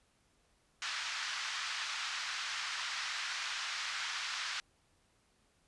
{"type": "band-pass noise", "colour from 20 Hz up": "pink", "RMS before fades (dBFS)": -39, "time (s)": [0.82, 4.6], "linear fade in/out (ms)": 0, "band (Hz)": [1200, 5900], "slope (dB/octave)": 24, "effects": ["pink hiss -72 dBFS RMS until 5.67 s", "resampled to 24000 Hz"]}